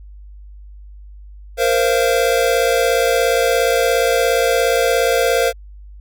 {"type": "chord", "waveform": "square", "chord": "Bb suspended second", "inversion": "none", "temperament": "equal with one note detuned", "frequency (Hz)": [466.2, 523.3, 683.3], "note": ["Bb4", "C5", "F5"], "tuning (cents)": [0, 0, -38], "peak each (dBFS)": [-18, -18, -20], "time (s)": [1.57, 5.53], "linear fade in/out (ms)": 50, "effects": ["added 50 Hz sine -35 dBFS peak until 6 s"]}